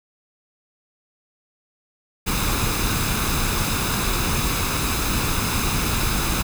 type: noise with comb filter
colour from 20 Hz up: pink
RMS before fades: -22 dBFS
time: 2.26-6.43 s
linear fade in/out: 20 ms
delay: 0.79 ms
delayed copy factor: +0.5
effects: none